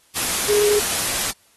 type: tone in noise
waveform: sine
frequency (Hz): 415.3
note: G#4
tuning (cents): 0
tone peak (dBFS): -15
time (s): 0.48-0.8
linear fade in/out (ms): 20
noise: white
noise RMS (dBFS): -22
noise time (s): 0.15-1.32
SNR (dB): +4
effects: white hiss -57 dBFS RMS until 1.56 s + AAC 32 kbps